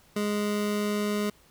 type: tone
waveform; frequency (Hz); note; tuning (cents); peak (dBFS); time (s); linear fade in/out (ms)
25% pulse; 207.7; G#3; 0; -22; 0.16-1.3; 5
effects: pink hiss -59 dBFS RMS until 1.5 s